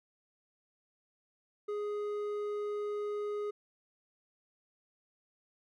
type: tone with hard clipping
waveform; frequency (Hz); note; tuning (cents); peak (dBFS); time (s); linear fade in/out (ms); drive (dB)
sine; 415.3; G#4; 0; -35; 1.68-3.51; 10; 6
effects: none

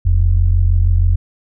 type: tone pair together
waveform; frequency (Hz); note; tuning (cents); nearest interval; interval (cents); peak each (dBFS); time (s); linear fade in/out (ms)
sine; 40.99 / 87.31; E1 / F2; -9 / 0; octave + minor second; 1309; -12; 0.05-1.16; 10
effects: none

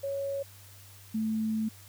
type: tone pair in turn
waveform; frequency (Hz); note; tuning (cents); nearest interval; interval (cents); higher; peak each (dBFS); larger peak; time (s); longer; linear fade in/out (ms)
sine; 554.4 / 219.4; C#5 / A3; 0 / -5; octave + major third; 1605; first; -30 / -27; second; 0.03-0.43 / 1.14-1.69; second; 10
effects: added 98 Hz sine -52 dBFS peak until 1.88 s + white hiss -54 dBFS RMS until 1.88 s

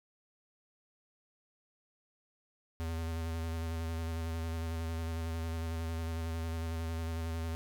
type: tone with vibrato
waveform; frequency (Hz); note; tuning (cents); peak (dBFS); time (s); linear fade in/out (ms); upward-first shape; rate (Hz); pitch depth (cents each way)
square; 82; E2; -9; -35; 2.8-7.55; 0; square; 11; 19
effects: none

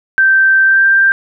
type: tone with pitch glide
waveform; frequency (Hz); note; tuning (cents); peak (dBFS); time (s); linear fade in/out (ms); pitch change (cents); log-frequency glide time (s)
sine; 1560 to 1579; G6 to G6; -9 to +12; -6; 0.18-1.12; 0; +21; 0.64-0.85
effects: none

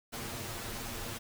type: noise with comb filter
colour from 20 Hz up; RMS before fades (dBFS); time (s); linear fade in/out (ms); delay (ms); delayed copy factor
pink; -40; 0.12-1.19; 20; 8.7; +1
effects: none

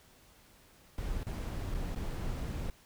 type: noise with dropouts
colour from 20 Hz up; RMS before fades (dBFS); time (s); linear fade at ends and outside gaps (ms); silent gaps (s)
brown; -36; 0.98-2.7; 1; 1.232-1.268 / 1.743-1.748 / 1.948-1.96
effects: pink hiss -61 dBFS RMS until 2.85 s

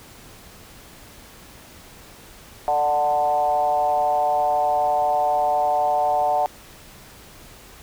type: tone with frequency modulation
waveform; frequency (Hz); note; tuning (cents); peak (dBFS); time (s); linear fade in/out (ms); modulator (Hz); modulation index
sine; 740; F#5; 0; -17; 2.68-6.46; 0; 148; 0.97
effects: pink hiss -45 dBFS RMS until 7.82 s

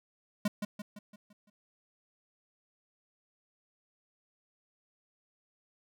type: tone with echo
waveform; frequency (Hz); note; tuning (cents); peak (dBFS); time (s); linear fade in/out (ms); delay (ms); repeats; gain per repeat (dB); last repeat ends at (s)
square; 207.1; G#3; -5; -27; 0.45-0.48; 5; 170; 6; -6; 1.5
effects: none

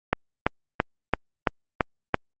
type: click train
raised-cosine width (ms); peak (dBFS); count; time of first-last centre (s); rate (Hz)
0.5; -4; 7; 0.13-2.143; 2.98
effects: Opus 48 kbps

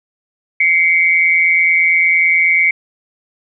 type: tone pair together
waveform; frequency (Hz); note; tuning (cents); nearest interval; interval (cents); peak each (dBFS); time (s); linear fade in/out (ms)
sine; 2093 / 2262; C7 / C#7; 0 / +34; minor second; 134; -12; 0.6-2.71; 5
effects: none

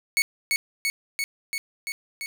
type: tone with echo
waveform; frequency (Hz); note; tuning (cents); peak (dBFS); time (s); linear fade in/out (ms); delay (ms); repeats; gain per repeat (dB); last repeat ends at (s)
sawtooth; 2217; C#7; 0; -15; 0.17-0.22; 0; 340; 6; -2; 2.26
effects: none

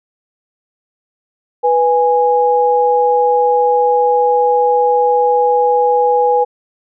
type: tone pair together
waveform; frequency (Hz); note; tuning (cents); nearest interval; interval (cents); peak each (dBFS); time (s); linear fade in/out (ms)
sine; 492.7 / 827.5; B4 / G#5; -4 / -6; major sixth; 898; -12; 1.63-6.45; 20
effects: none

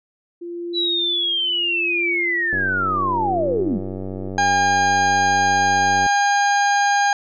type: tone with tremolo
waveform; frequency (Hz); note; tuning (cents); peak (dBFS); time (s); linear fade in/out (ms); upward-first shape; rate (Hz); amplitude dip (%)
sine; 345.2; F4; -20; -24; 0.41-4.29; 10; triangle; 0.75; 90
type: linear sweep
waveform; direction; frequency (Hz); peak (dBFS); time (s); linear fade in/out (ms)
sine; down; 3971 to 155.56; -18; 0.73-3.8; 50
type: click train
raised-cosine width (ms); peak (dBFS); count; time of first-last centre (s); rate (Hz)
2; -17; 337; 2.53-6.063; 95.1
type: harmonic tone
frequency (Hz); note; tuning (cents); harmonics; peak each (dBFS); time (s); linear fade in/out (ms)
809; G#5; -46; 1 / 2 / 3 / 4 / 5 / 6 / 8; -16 / -20 / -32 / -34 / -33 / -33 / -29; 4.38-7.13; 2
effects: none

